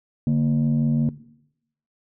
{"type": "tone pair together", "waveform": "sine", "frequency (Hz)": [146, 231.6], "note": ["D3", "A#3"], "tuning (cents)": [-10, -11], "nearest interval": "minor sixth", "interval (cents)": 799, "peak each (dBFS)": [-18, -18], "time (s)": [0.27, 1.09], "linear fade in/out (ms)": 2, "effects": ["noise-tail reverb RT60 0.8 s tail -19 dB re dry", "tanh soft clip ceiling -14 dBFS"]}